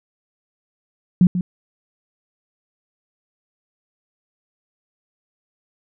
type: tone with echo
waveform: sine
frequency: 180 Hz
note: F#3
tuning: 47 cents flat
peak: -8 dBFS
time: 1.21-1.27 s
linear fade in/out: 2 ms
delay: 140 ms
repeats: 1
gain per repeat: -10 dB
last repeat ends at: 1.41 s
effects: none